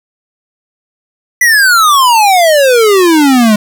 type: exponential sweep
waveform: square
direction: down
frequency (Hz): 1999 to 205.4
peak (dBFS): -5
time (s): 1.41-3.56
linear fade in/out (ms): 5
effects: 7-bit